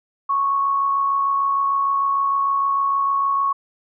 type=tone with amplitude modulation; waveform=sine; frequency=1106 Hz; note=C#6; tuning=4 cents flat; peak=-15 dBFS; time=0.29-3.53 s; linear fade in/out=10 ms; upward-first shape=sine; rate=66.6 Hz; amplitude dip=35%; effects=none